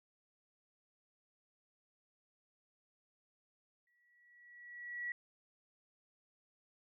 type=tone with exponential growth; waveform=sine; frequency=1933 Hz; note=B6; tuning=38 cents flat; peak=-36 dBFS; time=3.87-5.12 s; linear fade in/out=2 ms; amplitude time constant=270 ms; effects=none